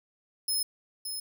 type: tone with echo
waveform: 15% pulse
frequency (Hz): 5170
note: E8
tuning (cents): -34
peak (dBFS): -21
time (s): 0.48-0.63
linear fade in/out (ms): 5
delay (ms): 570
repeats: 1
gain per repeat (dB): -7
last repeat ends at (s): 1.2
effects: none